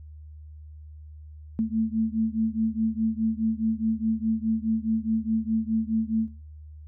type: beating tone pair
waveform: sine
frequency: 220 / 224.8 Hz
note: A3 / A3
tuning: 0 / +37 cents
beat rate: 4.8 Hz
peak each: -26 dBFS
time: 1.59-6.28 s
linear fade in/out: 0 ms
effects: noise-tail reverb RT60 0.4 s tail -23 dB re dry + added 76 Hz sine -41 dBFS peak until 6.87 s